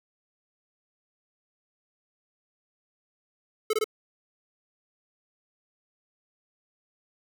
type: tone bursts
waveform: square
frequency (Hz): 433.4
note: A4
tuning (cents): -26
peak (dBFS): -23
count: 3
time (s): 3.7-3.843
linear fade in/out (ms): 5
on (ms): 33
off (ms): 22
effects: none